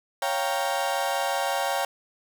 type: chord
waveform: 35% pulse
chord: G half-diminished seventh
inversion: second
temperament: equal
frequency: 554.4 / 698.5 / 784 / 932.3 Hz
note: Db5 / F5 / G5 / Bb5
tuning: 0 / 0 / 0 / 0 cents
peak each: -28 / -29 / -27 / -30 dBFS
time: 0.22-1.85 s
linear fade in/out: 2 ms
effects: none